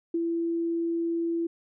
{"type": "tone with ADSR envelope", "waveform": "sine", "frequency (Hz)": 335.3, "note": "E4", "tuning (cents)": 30, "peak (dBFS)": -23, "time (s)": [0.14, 1.47], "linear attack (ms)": 5, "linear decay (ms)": 40, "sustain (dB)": -2, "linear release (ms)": 7, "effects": []}